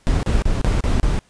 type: noise bursts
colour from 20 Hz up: brown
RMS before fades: -17 dBFS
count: 6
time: 0.07-1.19 s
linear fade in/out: 0 ms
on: 160 ms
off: 32 ms
effects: pink hiss -56 dBFS RMS until 1.29 s + resampled to 22050 Hz